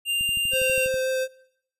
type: tone with pitch glide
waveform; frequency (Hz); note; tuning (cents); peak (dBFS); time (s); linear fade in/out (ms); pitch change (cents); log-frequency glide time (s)
square; 2794 to 2749; F7 to F7; 0 to -28; -23; 0.05-0.89; 50; -28; 0.5-0.76
type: click train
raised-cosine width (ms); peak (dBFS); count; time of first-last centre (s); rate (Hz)
5; -28; 10; 0.21-0.942; 12.3
type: tone with vibrato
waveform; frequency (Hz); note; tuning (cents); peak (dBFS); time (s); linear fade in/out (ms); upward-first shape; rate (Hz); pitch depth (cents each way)
square; 521; C5; -7; -24; 0.51-1.28; 50; triangle; 5.5; 9
effects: noise-tail reverb RT60 0.8 s tail -23 dB re dry + resampled to 32000 Hz